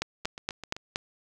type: two click trains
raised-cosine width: 0.2 ms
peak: -11 / -22 dBFS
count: 5 / 5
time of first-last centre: 0.02-0.959 / 0.25-0.765 s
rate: 4.26 / 7.76 Hz
effects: none